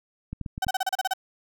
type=clicks; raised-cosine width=5 ms; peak=-20 dBFS; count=5; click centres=0.33 / 0.413 / 0.462 / 0.579 / 0.668 s
type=tone bursts; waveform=35% pulse; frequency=760 Hz; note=F#5; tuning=46 cents sharp; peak=-21 dBFS; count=9; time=0.62-1.136 s; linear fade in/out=5 ms; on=28 ms; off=33 ms
effects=none